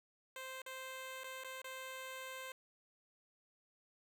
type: tone with dropouts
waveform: 10% pulse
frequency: 522 Hz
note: C5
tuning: 4 cents flat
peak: -37 dBFS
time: 0.36-2.52 s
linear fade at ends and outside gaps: 2 ms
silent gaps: 0.619-0.662 / 1.236-1.242 / 1.437-1.445 / 1.618-1.643 s
effects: none